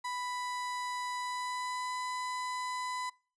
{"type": "tone with pitch glide", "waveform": "35% pulse", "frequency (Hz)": [990, 1001.5], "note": ["B5", "B5"], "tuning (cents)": [4, 24], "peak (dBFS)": -33, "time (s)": [0.04, 3.1], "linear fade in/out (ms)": 10, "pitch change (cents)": 20, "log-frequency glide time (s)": [1.12, 1.91], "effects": ["noise-tail reverb RT60 0.4 s tail -25 dB re dry", "resampled to 22050 Hz"]}